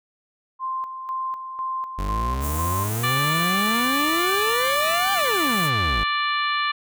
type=tone with tremolo; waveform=sine; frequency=1046.5 Hz; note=C6; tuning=in tune; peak=-24 dBFS; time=0.59-2.91 s; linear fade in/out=50 ms; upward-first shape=square; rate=2 Hz; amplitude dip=55%
type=exponential two-way sweep; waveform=40% pulse; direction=up then down; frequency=46.25 to 802 to 46.25 Hz; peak=-23 dBFS; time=1.98-6.04 s; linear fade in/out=10 ms; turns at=5.13 s
type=band-stop noise; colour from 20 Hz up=white; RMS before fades=-32 dBFS; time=2.4-5.71 s; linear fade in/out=50 ms; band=1300 to 6000 Hz; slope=48 dB/octave
type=harmonic tone; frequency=587.3 Hz; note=D5; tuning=in tune; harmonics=2 / 3 / 4 / 5 / 6 / 7; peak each=-23 / -27 / -29 / -31 / -33 / -34 dBFS; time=3.03-6.72 s; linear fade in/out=10 ms
effects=none